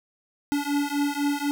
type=beating tone pair; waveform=square; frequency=285.2 / 289.2 Hz; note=C#4 / D4; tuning=+49 / -27 cents; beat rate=4 Hz; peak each=-27 dBFS; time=0.52-1.51 s; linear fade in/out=0 ms; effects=none